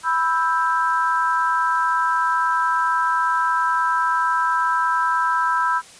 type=chord; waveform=sine; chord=E minor; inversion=second; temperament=just; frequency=988.9 / 1318.5 / 1582.2 Hz; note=B5 / E6 / G6; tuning=+2 / 0 / +16 cents; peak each=-20 / -21 / -24 dBFS; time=0.03-5.82 s; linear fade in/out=50 ms; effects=white hiss -44 dBFS RMS until 5.99 s + resampled to 22050 Hz